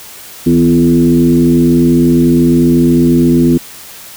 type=tone with frequency modulation; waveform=sine; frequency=250.6 Hz; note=B3; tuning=25 cents sharp; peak=-5 dBFS; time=0.46-3.58 s; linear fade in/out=10 ms; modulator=88.4 Hz; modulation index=1.1; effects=white hiss -32 dBFS RMS until 4.16 s